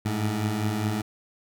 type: beating tone pair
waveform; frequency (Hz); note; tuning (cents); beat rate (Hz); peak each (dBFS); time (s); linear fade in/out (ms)
20% pulse; 102.7 / 107.6; G#2 / A2; -19 / -38; 4.9; -26 / -21; 0.05-1.02; 10
effects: none